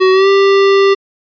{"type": "tone with pitch glide", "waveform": "square", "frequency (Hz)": [375.4, 393.6], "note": ["F#4", "G4"], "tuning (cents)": [25, 7], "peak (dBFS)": -7, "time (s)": [0, 0.95], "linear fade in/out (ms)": 20, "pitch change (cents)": 82, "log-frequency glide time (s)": [0.12, 0.28], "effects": ["resampled to 11025 Hz"]}